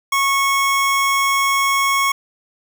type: tone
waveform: 25% pulse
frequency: 1100 Hz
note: C#6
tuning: 14 cents flat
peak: -11 dBFS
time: 0.12-2.12 s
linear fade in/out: 5 ms
effects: none